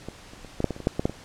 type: clicks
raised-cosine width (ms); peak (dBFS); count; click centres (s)
2; -20 / -30 / -28 / -13 / -7 / -15 / -26 / -22 / -7 / -11 / -8 / -19; 12; 0.086 / 0.335 / 0.447 / 0.604 / 0.643 / 0.707 / 0.764 / 0.803 / 0.871 / 0.995 / 1.055 / 1.096
effects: pink hiss -47 dBFS RMS until 1.24 s + low-pass 8000 Hz 12 dB/octave